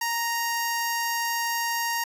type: tone with notch filter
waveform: 10% pulse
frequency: 932.3 Hz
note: A#5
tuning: in tune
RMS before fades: -27 dBFS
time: 0.01-2.04 s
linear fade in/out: 5 ms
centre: 3500 Hz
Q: 1
effects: resampled to 32000 Hz